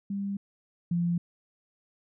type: tone pair in turn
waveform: sine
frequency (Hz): 199 / 172.44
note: G3 / F3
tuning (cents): +26 / -22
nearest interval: major second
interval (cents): 248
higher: first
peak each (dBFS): -29 / -24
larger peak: second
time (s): 0.1-0.37 / 0.91-1.18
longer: neither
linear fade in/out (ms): 5
effects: none